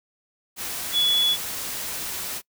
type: tone in noise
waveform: sine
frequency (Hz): 3407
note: G#7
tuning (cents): +44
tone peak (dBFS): -18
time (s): 0.92-1.37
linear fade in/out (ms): 50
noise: white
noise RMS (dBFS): -31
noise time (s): 0.56-2.42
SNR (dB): +10
effects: noise-tail reverb RT60 0.1 s tail -24 dB re dry